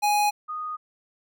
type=tone pair in turn; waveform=square / sine; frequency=830.6 / 1238 Hz; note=G#5 / D#6; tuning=0 / -9 cents; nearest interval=perfect fifth; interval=691 cents; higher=second; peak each=-20 / -29 dBFS; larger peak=first; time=0.02-0.31 / 0.48-0.77 s; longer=neither; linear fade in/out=20 ms; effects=none